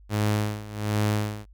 sawtooth tone with tremolo, 105.4 Hz, G#2, 26 cents sharp, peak -17 dBFS, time 0.09-1.46 s, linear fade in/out 50 ms, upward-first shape sine, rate 1.3 Hz, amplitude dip 85%, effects added 50 Hz sine -48 dBFS peak until 1.53 s

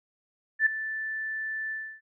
sine tone with ADSR envelope, 1760 Hz, A6, in tune, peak -16 dBFS, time 0.59-2.01 s, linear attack 72 ms, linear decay 6 ms, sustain -14 dB, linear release 300 ms, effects none

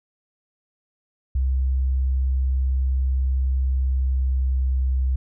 sine tone with pitch glide, 65.41 to 64.88 Hz, C2 to C2, 0 to -14 cents, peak -18 dBFS, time 1.35-5.16 s, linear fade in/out 5 ms, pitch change -14 cents, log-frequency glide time 3.61-4.86 s, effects none

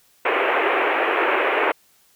pink band-pass noise, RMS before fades -20 dBFS, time 0.25-1.72 s, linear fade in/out 5 ms, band 340 to 2700 Hz, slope 48 dB/octave, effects white hiss -58 dBFS RMS until 2.15 s

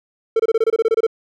triangle tone bursts, 449.2 Hz, A4, 36 cents sharp, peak -10 dBFS, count 12, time 0.36-1.067 s, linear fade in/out 5 ms, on 36 ms, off 25 ms, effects none

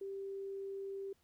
sine tone, 392 Hz, G4, in tune, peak -40 dBFS, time 0.01-1.13 s, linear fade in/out 5 ms, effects pink hiss -75 dBFS RMS until 1.23 s

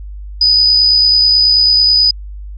sine tone with amplitude modulation, 4978 Hz, D#8, in tune, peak -5 dBFS, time 0.41-2.11 s, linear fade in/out 5 ms, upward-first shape sine, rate 69.2 Hz, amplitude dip 35%, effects added 50 Hz sine -25 dBFS peak until 2.57 s

